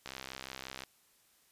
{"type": "click train", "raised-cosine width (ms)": 0.2, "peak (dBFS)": -24, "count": 52, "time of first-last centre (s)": [0.06, 0.836], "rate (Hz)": 65.7, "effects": ["white hiss -68 dBFS RMS until 1.51 s", "resampled to 32000 Hz"]}